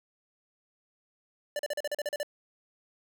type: tone bursts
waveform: square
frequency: 587.3 Hz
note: D5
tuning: in tune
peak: -30 dBFS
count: 10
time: 1.56-2.231 s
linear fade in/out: 2 ms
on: 32 ms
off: 39 ms
effects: none